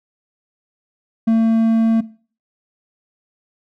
triangle tone, 225.4 Hz, A3, 42 cents sharp, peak -9 dBFS, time 1.27-2.01 s, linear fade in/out 10 ms, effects noise-tail reverb RT60 0.4 s tail -18 dB re dry

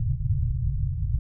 white low-pass noise, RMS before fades -25 dBFS, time 0-1.19 s, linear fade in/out 5 ms, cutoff 140 Hz, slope 96 dB/octave, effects none

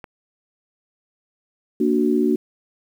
click, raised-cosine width 0.5 ms, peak -21 dBFS, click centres 0.042 s
sine chord, Bb augmented, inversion none, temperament equal, 233.1 / 293.7 / 370 Hz, Bb3 / D4 / F#4, 0 / 0 / 0 cents, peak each -20 dBFS, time 1.8-2.36 s, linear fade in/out 5 ms
effects 8-bit

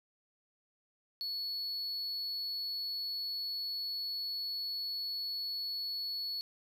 triangle tone, 4400 Hz, C#8, 14 cents flat, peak -34 dBFS, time 1.21-6.41 s, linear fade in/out 0 ms, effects none

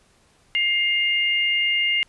sine tone pair together, 2115 / 2823 Hz, C7 / F7, +18 / +18 cents, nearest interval perfect fourth, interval 500 cents, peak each -21 dBFS, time 0.55-2.03 s, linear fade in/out 0 ms, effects pink hiss -59 dBFS RMS until 2.08 s + resampled to 24000 Hz

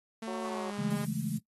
sawtooth tone with pitch glide, 224.2 to 204.4 Hz, A3 to G#3, +33 to -27 cents, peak -33 dBFS, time 0.22-1.05 s, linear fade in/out 5 ms, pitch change -160 cents, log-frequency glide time 0.43-0.71 s
harmonic tone, 185 Hz, F#3, in tune, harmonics 2 / 3 / 4 / 5 / 6, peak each -39 / -40 / -43 / -46 / -44 dBFS, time 0.27-0.71 s, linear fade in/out 10 ms
sine chord, A major seventh, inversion first, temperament equal, 138.59 / 164.81 / 207.7 / 220 Hz, C#3 / E3 / G#3 / A3, 0 / 0 / 0 / 0 cents, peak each -36 dBFS, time 0.78-1.39 s, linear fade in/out 10 ms
violet noise, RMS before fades -43 dBFS, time 0.9-1.38 s, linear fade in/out 5 ms
effects noise-tail reverb RT60 0.1 s tail -17 dB re dry + AAC 32 kbps

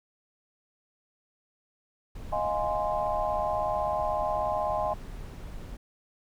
brown noise, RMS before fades -40 dBFS, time 2.15-5.77 s, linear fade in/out 5 ms
sine chord, F minor seventh, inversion third, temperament equal with one note detuned, 622.3 / 698.5 / 830.6 / 1042.9 Hz, Eb5 / F5 / Ab5 / C6, 0 / 0 / 0 / -6 cents, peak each -30 / -33 / -31 / -33 dBFS, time 2.32-4.94 s, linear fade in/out 10 ms
effects none

